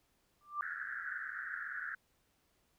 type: tone with exponential growth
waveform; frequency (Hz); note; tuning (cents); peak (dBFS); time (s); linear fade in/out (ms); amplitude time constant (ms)
sine; 1181; D6; +9; -30; 0.41-0.61; 1; 43
type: band-pass noise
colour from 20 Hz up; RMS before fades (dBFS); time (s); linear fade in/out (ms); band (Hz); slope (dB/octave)
pink; -42; 0.62-1.95; 5; 1400 to 1800; 96
effects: pink hiss -75 dBFS RMS until 2.78 s